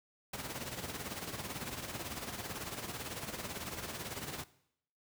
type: noise with tremolo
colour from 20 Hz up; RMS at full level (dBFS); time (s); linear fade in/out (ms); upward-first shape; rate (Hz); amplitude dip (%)
pink; -39; 0.33-4.44; 5; sine; 18; 60
effects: noise-tail reverb RT60 0.7 s tail -18 dB re dry + high-pass 80 Hz 12 dB/octave